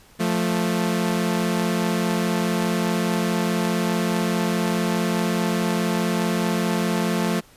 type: tone pair together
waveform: sawtooth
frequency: 175.22 / 220 Hz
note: F3 / A3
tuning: +6 / 0 cents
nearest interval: major third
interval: 394 cents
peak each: -19 dBFS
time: 0.19-7.41 s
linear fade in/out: 20 ms
effects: pink hiss -52 dBFS RMS until 7.56 s + resampled to 32000 Hz